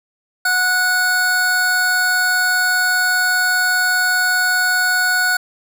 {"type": "tone pair together", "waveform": "square", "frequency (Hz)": [735, 1470], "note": ["F#5", "F#6"], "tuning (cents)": [-12, -12], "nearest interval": "octave", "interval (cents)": 1200, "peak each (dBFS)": [-25, -15], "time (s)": [0.45, 5.37], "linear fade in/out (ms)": 5, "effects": []}